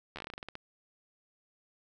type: slowing click train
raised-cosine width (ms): 0.3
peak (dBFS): -25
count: 13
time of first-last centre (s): 0.16-0.554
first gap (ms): 12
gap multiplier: 1.17
effects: none